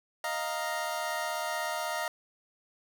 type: chord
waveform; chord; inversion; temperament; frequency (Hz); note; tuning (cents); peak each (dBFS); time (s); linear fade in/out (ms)
25% pulse; Eb suspended second; none; equal; 622.3 / 698.5 / 932.3; Eb5 / F5 / Bb5; 0 / 0 / 0; -32; 0.24-2.08; 2
effects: none